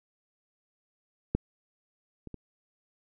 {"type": "clicks", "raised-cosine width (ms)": 3, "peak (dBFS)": [-12, -29, -27], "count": 3, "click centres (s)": [1.35, 2.273, 2.343], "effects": []}